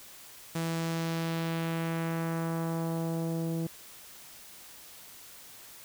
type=tone with low-pass filter sweep; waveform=sawtooth; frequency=164.8 Hz; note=E3; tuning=in tune; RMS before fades=-32 dBFS; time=0.55-3.67 s; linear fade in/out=5 ms; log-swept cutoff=10000 to 410 Hz; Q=1.1; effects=white hiss -50 dBFS RMS until 5.84 s